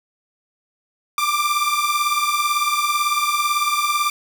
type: beating tone pair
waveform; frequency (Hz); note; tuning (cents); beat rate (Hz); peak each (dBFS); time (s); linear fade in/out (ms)
sawtooth; 1174.7 / 1192.7; D6 / D6; 0 / +26; 18; -17; 1.18-4.1; 2
effects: 7-bit